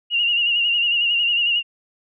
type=tone with vibrato; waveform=sine; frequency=2826 Hz; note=F7; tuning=20 cents sharp; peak=-16 dBFS; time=0.1-1.63 s; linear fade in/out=50 ms; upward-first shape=sine; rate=11 Hz; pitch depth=50 cents each way; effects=none